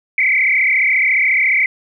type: tone with frequency modulation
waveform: sine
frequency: 2169 Hz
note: C#7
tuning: 38 cents flat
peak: -11 dBFS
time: 0.18-1.66 s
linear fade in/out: 2 ms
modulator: 34.3 Hz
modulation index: 4.6
effects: none